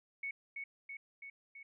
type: tone with echo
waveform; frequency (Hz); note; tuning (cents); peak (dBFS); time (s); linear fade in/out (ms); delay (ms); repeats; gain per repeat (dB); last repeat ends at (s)
sine; 2217; C#7; 0; -37; 0.23-0.31; 5; 330; 4; -3; 1.63
effects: none